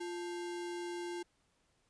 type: tone with sample-and-hold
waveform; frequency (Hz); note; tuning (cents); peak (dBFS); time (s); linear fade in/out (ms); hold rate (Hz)
sine; 348.6; F4; -3; -38; 0-1.23; 10; 1225
effects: pink hiss -75 dBFS RMS until 1.89 s + resampled to 22050 Hz